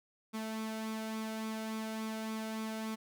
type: tone with flanger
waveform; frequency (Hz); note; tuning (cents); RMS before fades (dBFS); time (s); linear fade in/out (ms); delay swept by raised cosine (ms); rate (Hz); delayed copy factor
sawtooth; 220; A3; 0; -39; 0.33-2.96; 20; 0.84 to 1.42; 3.5; +0.5
effects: none